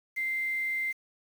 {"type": "tone with quantisation", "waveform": "sine", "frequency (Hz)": 2087, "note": "C7", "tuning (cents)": -5, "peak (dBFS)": -28, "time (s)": [0.16, 0.93], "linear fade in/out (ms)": 20, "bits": 8, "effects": []}